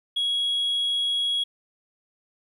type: tone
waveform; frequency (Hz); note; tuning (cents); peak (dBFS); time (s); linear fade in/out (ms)
sine; 3322; G#7; 0; -20; 0.16-1.44; 10
effects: tanh soft clip ceiling -20 dBFS + 10-bit